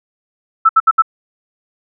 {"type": "tone bursts", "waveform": "sine", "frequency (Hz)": 1318.5, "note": "E6", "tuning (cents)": 0, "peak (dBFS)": -5, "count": 4, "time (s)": [0.65, 1.022], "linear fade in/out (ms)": 10, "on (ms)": 42, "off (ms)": 68, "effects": []}